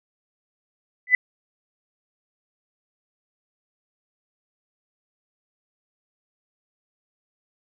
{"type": "tone with exponential growth", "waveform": "sine", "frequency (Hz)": 2000, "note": "B6", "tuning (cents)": 21, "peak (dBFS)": -7, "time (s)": [1.07, 1.15], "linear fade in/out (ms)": 2, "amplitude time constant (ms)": 17, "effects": []}